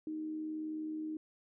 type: tone with amplitude modulation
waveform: sine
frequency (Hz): 311.1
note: D#4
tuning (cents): 0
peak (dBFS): -35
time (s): 0.07-1.17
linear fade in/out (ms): 2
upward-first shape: sine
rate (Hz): 78.9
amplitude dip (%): 35
effects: none